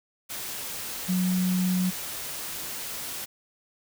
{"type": "tone in noise", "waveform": "sine", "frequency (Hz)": 183.2, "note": "F#3", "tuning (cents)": -17, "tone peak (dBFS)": -22, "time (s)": [1.08, 1.91], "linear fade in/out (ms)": 20, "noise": "white", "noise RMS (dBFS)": -35, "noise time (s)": [0.29, 3.26], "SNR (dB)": 10, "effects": []}